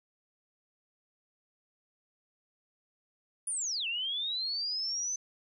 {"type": "linear two-way sweep", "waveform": "sine", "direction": "down then up", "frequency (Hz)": [9956, 2637, 6160], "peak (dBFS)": -31, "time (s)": [3.47, 5.16], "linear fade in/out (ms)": 5, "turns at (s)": 3.87, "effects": []}